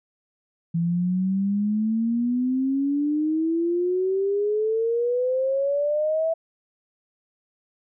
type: exponential sweep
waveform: sine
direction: up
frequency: 165.9 to 659.3 Hz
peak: -20 dBFS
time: 0.74-6.34 s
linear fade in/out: 10 ms
effects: none

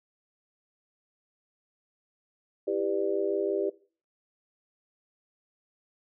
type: chord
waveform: sine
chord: E minor seventh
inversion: none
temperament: just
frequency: 329.6 / 395.6 / 494.4 / 593.3 Hz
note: E4 / G4 / B4 / D5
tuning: 0 / +16 / +2 / +18 cents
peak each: -34 / -28 / -34 / -33 dBFS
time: 2.67-3.7 s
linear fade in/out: 10 ms
effects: noise-tail reverb RT60 0.4 s tail -20 dB re dry

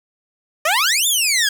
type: exponential two-way sweep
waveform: 15% pulse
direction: up then down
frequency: 587.3 to 3645 to 1596 Hz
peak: -8 dBFS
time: 0.65-1.49 s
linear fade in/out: 5 ms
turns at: 1.07 s
effects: none

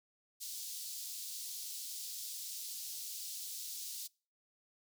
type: high-pass noise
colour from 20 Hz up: pink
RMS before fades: -44 dBFS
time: 0.4-4.08 s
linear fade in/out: 20 ms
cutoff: 4200 Hz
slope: 24 dB/octave
effects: noise-tail reverb RT60 0.4 s tail -26 dB re dry

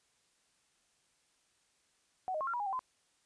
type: tone with pitch steps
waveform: sine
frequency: 747 / 620 / 1077 / 1376 / 967 / 821 / 775 / 1023 Hz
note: F#5 / D#5 / C6 / F6 / B5 / G#5 / G5 / C6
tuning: +16 / -6 / +50 / -26 / -37 / -20 / -20 / -39 cents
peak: -33 dBFS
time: 2.28-2.792 s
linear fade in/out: 0 ms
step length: 64 ms
effects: white hiss -73 dBFS RMS until 3.25 s + resampled to 22050 Hz

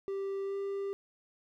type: tone with pitch glide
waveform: triangle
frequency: 392 to 395.9 Hz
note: G4 to G4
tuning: 0 to +17 cents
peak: -31 dBFS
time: 0.08-0.93 s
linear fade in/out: 0 ms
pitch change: +17 cents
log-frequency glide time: 0.44-0.56 s
effects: none

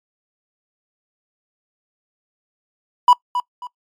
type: tone with echo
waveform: triangle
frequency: 984 Hz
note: B5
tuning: 7 cents flat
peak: -5 dBFS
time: 3.08-3.13 s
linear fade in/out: 2 ms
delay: 270 ms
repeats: 2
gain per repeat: -11 dB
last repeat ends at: 3.67 s
effects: noise-tail reverb RT60 0.1 s tail -22 dB re dry + MP3 96 kbps

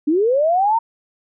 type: linear sweep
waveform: sine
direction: up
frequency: 281.8 to 932.3 Hz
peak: -13 dBFS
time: 0.07-0.79 s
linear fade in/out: 10 ms
effects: none

